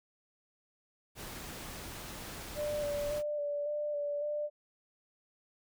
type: noise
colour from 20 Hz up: pink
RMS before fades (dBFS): -44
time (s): 1.15-3.23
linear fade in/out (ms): 50
type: tone with vibrato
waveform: sine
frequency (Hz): 587.3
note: D5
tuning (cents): 0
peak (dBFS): -32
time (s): 2.55-4.5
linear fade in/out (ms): 50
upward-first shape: square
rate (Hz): 1.8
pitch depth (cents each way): 19
effects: none